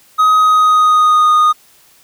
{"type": "tone with pitch glide", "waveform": "triangle", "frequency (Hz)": [1260, 1232.6], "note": ["D#6", "D#6"], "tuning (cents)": [21, -17], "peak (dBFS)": -5, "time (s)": [0.18, 1.53], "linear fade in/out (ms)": 20, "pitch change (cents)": -38, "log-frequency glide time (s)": [0.37, 1.32], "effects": ["white hiss -48 dBFS RMS until 2.03 s"]}